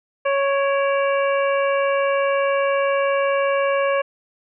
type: harmonic tone with a mistuned harmonic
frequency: 554.4 Hz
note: C#5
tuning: in tune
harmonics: 1 / 2 / 3 / 4 / 5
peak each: -18 / -24 / -28 / -30 / -32 dBFS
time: 0.25-4.02 s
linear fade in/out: 10 ms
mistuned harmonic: 4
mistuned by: +69 cents
effects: none